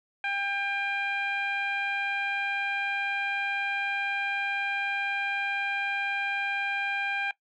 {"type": "tone with low-pass filter", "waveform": "15% pulse", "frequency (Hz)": 798, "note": "G5", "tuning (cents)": 31, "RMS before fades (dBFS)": -30, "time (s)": [0.24, 7.31], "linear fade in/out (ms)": 2, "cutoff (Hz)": 2300, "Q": 2.2, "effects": ["noise-tail reverb RT60 0.1 s tail -19 dB re dry"]}